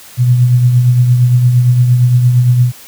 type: tone with tremolo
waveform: sine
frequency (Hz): 123.47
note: B2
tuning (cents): 0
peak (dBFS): -3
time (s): 0.17-2.72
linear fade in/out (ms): 50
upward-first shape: triangle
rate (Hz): 8.7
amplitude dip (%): 50
effects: white hiss -36 dBFS RMS until 2.87 s + high-pass 60 Hz 12 dB/octave